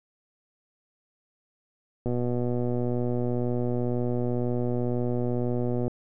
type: click train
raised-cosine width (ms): 2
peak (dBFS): -16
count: 467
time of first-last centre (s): 2.06-5.88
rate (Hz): 122
effects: none